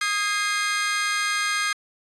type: chord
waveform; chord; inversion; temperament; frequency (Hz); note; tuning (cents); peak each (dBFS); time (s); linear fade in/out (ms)
sawtooth; Ab major; second; equal with one note detuned; 1244.5 / 1628 / 2093; Eb6 / Ab6 / C7; 0 / -35 / 0; -23; 0.01-1.73; 5
effects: resampled to 22050 Hz